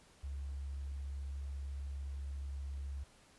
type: tone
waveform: sine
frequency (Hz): 69.3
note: C#2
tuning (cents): 0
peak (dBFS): -39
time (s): 0.23-3.04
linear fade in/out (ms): 10
effects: pink hiss -64 dBFS RMS until 3.38 s + resampled to 24000 Hz